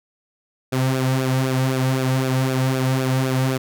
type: tone with flanger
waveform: sawtooth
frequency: 130.81 Hz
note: C3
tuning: in tune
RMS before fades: -20 dBFS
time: 0.72-3.58 s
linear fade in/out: 10 ms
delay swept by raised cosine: 0.97 to 2.97 ms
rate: 3.9 Hz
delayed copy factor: -0.65
effects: none